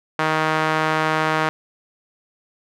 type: tone with band-pass filter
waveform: sawtooth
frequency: 156.9 Hz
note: D#3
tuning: 15 cents sharp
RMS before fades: -20 dBFS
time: 0.19-1.49 s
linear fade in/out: 0 ms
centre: 1300 Hz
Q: 1.1
effects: none